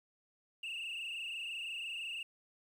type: tone with frequency modulation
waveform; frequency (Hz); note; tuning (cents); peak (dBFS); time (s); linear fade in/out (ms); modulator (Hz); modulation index
sine; 2742; F7; -32; -36; 0.63-2.23; 5; 25.9; 4.9
effects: tanh soft clip ceiling -38 dBFS + 11-bit